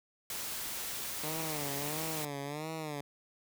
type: noise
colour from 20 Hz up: white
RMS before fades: -39 dBFS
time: 0.3-2.25 s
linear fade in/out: 2 ms
type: tone with vibrato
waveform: 10% pulse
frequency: 150 Hz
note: D3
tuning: 37 cents sharp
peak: -29 dBFS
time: 1.23-3.01 s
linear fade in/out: 5 ms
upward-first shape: sine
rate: 1.5 Hz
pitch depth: 120 cents each way
effects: none